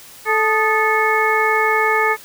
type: harmonic tone with a mistuned harmonic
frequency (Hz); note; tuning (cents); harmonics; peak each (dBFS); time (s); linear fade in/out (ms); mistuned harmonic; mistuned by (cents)
437.1; A4; -11; 1 / 2 / 3 / 4 / 5; -20 / -20 / -20 / -20 / -20; 0.25-2.17; 50; 3; -96
effects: white hiss -41 dBFS RMS until 2.24 s